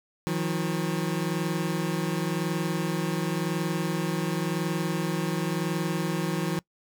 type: tone pair together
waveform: 25% pulse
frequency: 159.07 / 180 Hz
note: D#3 / F#3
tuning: +39 / -47 cents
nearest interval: major second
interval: 214 cents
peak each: -25 dBFS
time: 0.27-6.59 s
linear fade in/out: 0 ms
effects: noise-tail reverb RT60 0.1 s tail -23 dB re dry